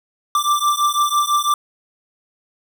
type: beating tone pair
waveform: square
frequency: 1174.7 / 1180.7 Hz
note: D6 / D6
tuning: 0 / +9 cents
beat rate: 6 Hz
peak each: -19 dBFS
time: 0.35-1.54 s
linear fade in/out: 2 ms
effects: none